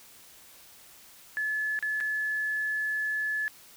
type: tone with dropouts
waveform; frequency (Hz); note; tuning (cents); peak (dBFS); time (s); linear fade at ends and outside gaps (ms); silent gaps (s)
sine; 1720; A6; -40; -27; 1.37-3.48; 0; 1.79-1.826 / 2.003-2.008
effects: white hiss -53 dBFS RMS until 3.76 s